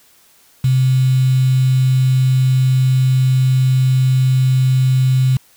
sine tone with quantisation, 130 Hz, C3, 11 cents flat, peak -10 dBFS, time 0.64-5.37 s, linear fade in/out 5 ms, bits 5, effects white hiss -51 dBFS RMS until 5.56 s

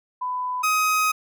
sine / 30% pulse tone pair in turn, 1000 / 1259.9 Hz, B5 / D#6, +21 / +21 cents, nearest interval major third, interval 400 cents, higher second, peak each -24 / -16 dBFS, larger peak second, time 0.21-0.63 / 0.63-1.12 s, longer second, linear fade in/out 10 ms, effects none

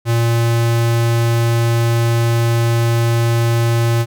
square tone, 116.54 Hz, A#2, in tune, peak -13 dBFS, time 0.05-4.06 s, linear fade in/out 50 ms, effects none

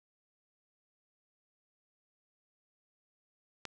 click, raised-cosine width 0.2 ms, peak -22 dBFS, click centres 3.653 s, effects none

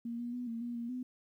sine tone with pitch steps, 234.3 / 239.7 / 246.4 / 229.8 / 239.5 / 234.9 / 251.7 Hz, A#3 / A#3 / B3 / A#3 / A#3 / A#3 / B3, +9 / +48 / -4 / -25 / +47 / +13 / +33 cents, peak -36 dBFS, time 0.05-1.03 s, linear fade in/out 5 ms, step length 140 ms, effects 12-bit

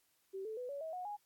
sine tone with pitch steps, 385.6 / 437.9 / 497.2 / 564.6 / 641.1 / 727.9 / 826.6 Hz, G4 / A4 / B4 / C#5 / E5 / F#5 / G#5, -28 / -8 / +12 / +32 / -48 / -29 / -8 cents, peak -40 dBFS, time 0.33-1.17 s, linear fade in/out 20 ms, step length 120 ms, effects white hiss -75 dBFS RMS until 1.25 s + AAC 64 kbps

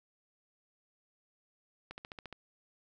click train, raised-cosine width 0.3 ms, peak -28 dBFS, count 7, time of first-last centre 1.91-2.327 s, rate 14.4 Hz, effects none

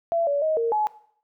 sine tone with pitch steps, 673 / 572 / 628 / 461.7 / 850 Hz, E5 / D5 / D#5 / A#4 / G#5, +36 / -46 / +16 / -17 / +40 cents, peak -20 dBFS, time 0.12-0.87 s, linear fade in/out 0 ms, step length 150 ms, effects noise-tail reverb RT60 0.6 s tail -17 dB re dry

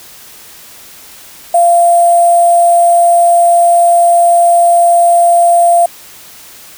sine tone with sample-and-hold, 690 Hz, F5, 21 cents flat, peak -4 dBFS, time 1.54-5.86 s, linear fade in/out 5 ms, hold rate 8820 Hz, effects white hiss -35 dBFS RMS until 6.77 s

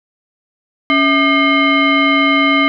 sine tone with frequency modulation, 1208 Hz, D6, 48 cents sharp, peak -9 dBFS, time 0.9-2.68 s, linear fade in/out 0 ms, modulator 929 Hz, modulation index 1.6, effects none

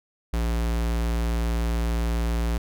square tone, 57.6 Hz, A#1, 20 cents flat, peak -23 dBFS, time 0.33-2.58 s, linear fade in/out 5 ms, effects none

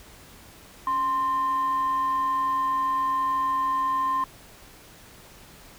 sine tone with frequency modulation, 1046.5 Hz, C6, in tune, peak -21 dBFS, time 0.87-4.24 s, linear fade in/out 2 ms, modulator 767 Hz, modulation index 0.2, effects tanh soft clip ceiling -17 dBFS + pink hiss -49 dBFS RMS until 5.78 s

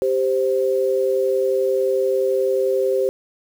sine tone pair together, 392 / 523.3 Hz, G4 / C5, 0 / 0 cents, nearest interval perfect fourth, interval 500 cents, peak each -19 dBFS, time 0.02-3.09 s, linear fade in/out 0 ms, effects 7-bit

